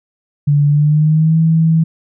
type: tone with pitch glide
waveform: sine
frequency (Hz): 145.1 to 161.93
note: D3 to E3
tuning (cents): -21 to -31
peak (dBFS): -8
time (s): 0.47-1.84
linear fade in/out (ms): 10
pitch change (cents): +190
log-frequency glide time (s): 0.67-1.38
effects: none